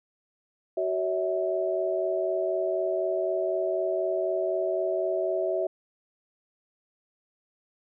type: tone cluster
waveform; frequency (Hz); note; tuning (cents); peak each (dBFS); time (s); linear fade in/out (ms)
sine; 375.3 / 564 / 648; F#4 / C#5 / E5; +25 / +30 / -30; -29 / -32 / -27; 0.77-5.67; 5
effects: none